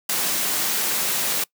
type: high-pass noise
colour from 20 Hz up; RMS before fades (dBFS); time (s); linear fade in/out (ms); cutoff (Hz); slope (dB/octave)
white; -23; 0.09-1.44; 5; 140; 24
effects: noise-tail reverb RT60 0.1 s tail -23 dB re dry